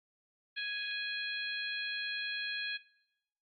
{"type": "harmonic tone", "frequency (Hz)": 830.6, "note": "G#5", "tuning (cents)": 0, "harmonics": [2, 3, 4, 5], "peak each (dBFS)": [-38, -40, -41, -42], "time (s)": [0.56, 2.78], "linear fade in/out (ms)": 20, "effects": ["noise-tail reverb RT60 0.8 s tail -18 dB re dry", "Opus 32 kbps"]}